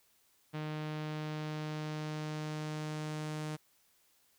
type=tone with low-pass filter sweep; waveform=sawtooth; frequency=153.4 Hz; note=D#3; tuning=24 cents flat; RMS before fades=-39 dBFS; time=0.53-3.57 s; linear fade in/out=20 ms; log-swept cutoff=3400 to 9100 Hz; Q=1; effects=white hiss -70 dBFS RMS until 4.38 s